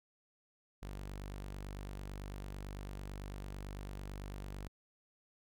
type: tone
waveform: sawtooth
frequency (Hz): 48.99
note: G1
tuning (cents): 0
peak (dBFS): -39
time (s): 0.82-4.68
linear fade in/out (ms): 10
effects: none